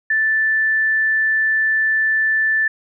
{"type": "tone", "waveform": "sine", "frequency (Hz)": 1760, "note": "A6", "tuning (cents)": 0, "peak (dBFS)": -14, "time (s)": [0.1, 2.68], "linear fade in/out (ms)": 5, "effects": []}